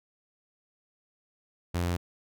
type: tone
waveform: sawtooth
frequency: 87.31 Hz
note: F2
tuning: in tune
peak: -23 dBFS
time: 1.74-1.97 s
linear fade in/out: 10 ms
effects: none